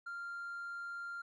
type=tone; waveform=triangle; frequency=1392 Hz; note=F6; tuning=6 cents flat; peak=-38 dBFS; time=0.06-1.22 s; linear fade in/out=10 ms; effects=tanh soft clip ceiling -36 dBFS + resampled to 24000 Hz